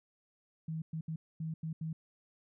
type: tone bursts at uneven times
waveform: sine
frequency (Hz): 160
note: D#3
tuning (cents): +49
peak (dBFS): -35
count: 6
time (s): 0.68-0.82 / 0.93-1.01 / 1.08-1.16 / 1.4-1.54 / 1.63-1.73 / 1.81-1.93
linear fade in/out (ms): 5
effects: none